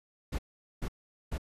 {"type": "noise bursts", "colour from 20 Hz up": "brown", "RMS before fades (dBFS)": -33, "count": 3, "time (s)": [0.32, 1.381], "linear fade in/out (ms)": 10, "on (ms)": 67, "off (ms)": 430, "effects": ["resampled to 32000 Hz"]}